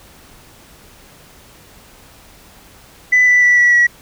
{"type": "tone with pitch steps", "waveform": "sine", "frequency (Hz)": [1996, 1978.8, 1961.7, 1944.8, 1928], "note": ["B6", "B6", "B6", "B6", "B6"], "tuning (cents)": [18, 3, -12, -27, -42], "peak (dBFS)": -6, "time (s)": [3.12, 3.87], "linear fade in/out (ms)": 10, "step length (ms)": 150, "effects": ["tanh soft clip ceiling -5 dBFS", "pink hiss -44 dBFS RMS until 4.01 s"]}